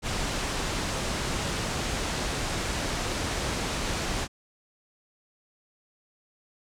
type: low-pass noise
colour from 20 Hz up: pink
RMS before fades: -30 dBFS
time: 0.02-4.28 s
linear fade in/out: 50 ms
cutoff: 8500 Hz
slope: 24 dB/octave
effects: none